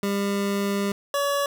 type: tone pair in turn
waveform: 25% pulse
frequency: 200.2 / 566.3 Hz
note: G3 / C#5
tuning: +37 / +37 cents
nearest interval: octave + tritone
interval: 1800 cents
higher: second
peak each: -19 / -18 dBFS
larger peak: second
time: 0.03-0.92 / 1.14-1.46 s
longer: first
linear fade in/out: 2 ms
effects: none